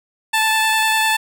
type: tone with vibrato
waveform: 15% pulse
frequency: 878 Hz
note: A5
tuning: 4 cents flat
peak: -8 dBFS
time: 0.33-1.17 s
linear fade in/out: 10 ms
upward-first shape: square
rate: 10 Hz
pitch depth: 9 cents each way
effects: none